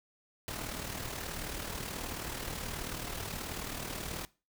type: noise with amplitude modulation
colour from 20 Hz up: pink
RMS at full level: -37 dBFS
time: 0.48-4.25 s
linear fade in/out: 0 ms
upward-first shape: sine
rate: 38.6 Hz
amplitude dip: 55%
effects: noise-tail reverb RT60 0.3 s tail -20 dB re dry